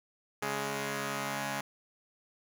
5% pulse tone pair together, 139.3 / 208.7 Hz, C#3 / G#3, +9 / +9 cents, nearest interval perfect fifth, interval 700 cents, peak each -25 / -24 dBFS, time 0.42-1.61 s, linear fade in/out 5 ms, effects none

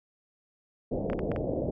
white low-pass noise, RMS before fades -31 dBFS, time 0.91-1.71 s, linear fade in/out 10 ms, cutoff 630 Hz, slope 48 dB/octave
clicks, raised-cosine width 0.5 ms, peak -21 dBFS, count 5, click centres 1.1 / 1.132 / 1.192 / 1.317 / 1.362 s
effects none

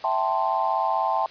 sine chord, A minor seventh, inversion second, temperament equal, 659.3 / 784 / 880 / 1046.5 Hz, E5 / G5 / A5 / C6, 0 / 0 / 0 / 0 cents, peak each -28 / -26 / -25 / -27 dBFS, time 0.04-1.26 s, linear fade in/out 2 ms, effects white hiss -45 dBFS RMS until 1.3 s + resampled to 11025 Hz

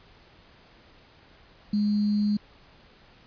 sine tone with sample-and-hold, 207.7 Hz, G#3, in tune, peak -21 dBFS, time 1.73-2.37 s, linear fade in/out 5 ms, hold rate 4410 Hz, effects pink hiss -55 dBFS RMS until 3.26 s + resampled to 11025 Hz

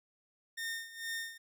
sawtooth tone with tremolo, 1826 Hz, A#6, 36 cents flat, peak -32 dBFS, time 0.57-1.38 s, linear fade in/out 10 ms, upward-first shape sine, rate 2.2 Hz, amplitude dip 80%, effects none

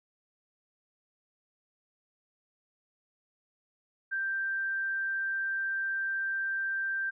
sine tone, 1573 Hz, G6, 6 cents sharp, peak -29 dBFS, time 4.11-7.11 s, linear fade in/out 20 ms, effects none

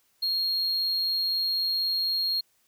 triangle tone, 4259 Hz, C8, 30 cents sharp, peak -23 dBFS, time 0.22-2.41 s, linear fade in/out 10 ms, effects white hiss -68 dBFS RMS until 2.67 s

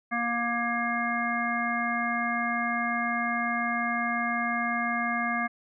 harmonic tone, 236.4 Hz, A#3, 24 cents sharp, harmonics 1 / 3 / 5 / 7 / 9, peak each -32 / -32 / -32 / -32 / -32 dBFS, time 0.11-5.48 s, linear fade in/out 20 ms, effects none

